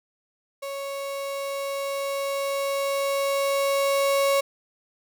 35% pulse tone with level ramp, 554 Hz, C#5, 1 cent flat, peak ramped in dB -29 to -17 dBFS, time 0.62-4.41 s, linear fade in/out 10 ms, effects none

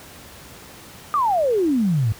sine exponential sweep, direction down, 1244.5 to 101.2 Hz, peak -16 dBFS, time 1.14-2.12 s, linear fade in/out 0 ms, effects pink hiss -42 dBFS RMS until 2.19 s + high-pass 60 Hz 12 dB/octave

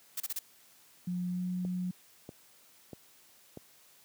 blue noise bursts, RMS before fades -35 dBFS, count 4, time 0.17-0.391 s, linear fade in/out 5 ms, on 32 ms, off 31 ms
sine tone with pitch glide, 178.9 to 181.08 Hz, F3 to F#3, +42 to -37 cents, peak -31 dBFS, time 1.07-1.91 s, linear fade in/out 5 ms, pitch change +21 cents, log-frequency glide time 1.28-1.42 s
click train, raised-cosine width 2 ms, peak -29 dBFS, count 4, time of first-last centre 1.65-3.573 s, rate 1.56 Hz
effects white hiss -61 dBFS RMS until 4.04 s + high-pass 100 Hz 12 dB/octave

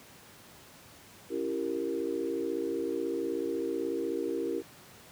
sine chord, C# diminished seventh, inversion none, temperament equal with one note detuned, 277.2 / 335.8 / 392 / 466.2 Hz, C#4 / E4 / G4 / Bb4, 0 / +32 / 0 / 0 cents, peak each -38 / -34 / -35 / -35 dBFS, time 1.29-4.63 s, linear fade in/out 50 ms, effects pink hiss -53 dBFS RMS until 5.11 s + high-pass 100 Hz 12 dB/octave

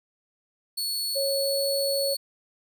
sawtooth tone, 4406 Hz, C#8, 11 cents flat, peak -24 dBFS, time 0.77-2.17 s, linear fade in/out 10 ms
sine tone with pitch glide, 551 to 554.5 Hz, C#5 to C#5, -11 to 0 cents, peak -25 dBFS, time 1.15-2.15 s, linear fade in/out 20 ms, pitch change +11 cents, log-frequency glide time 1.39-1.6 s
effects none

